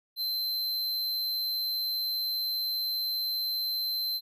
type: tone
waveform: square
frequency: 4095 Hz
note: C8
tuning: 38 cents flat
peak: -29 dBFS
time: 0.16-4.21 s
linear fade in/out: 50 ms
effects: none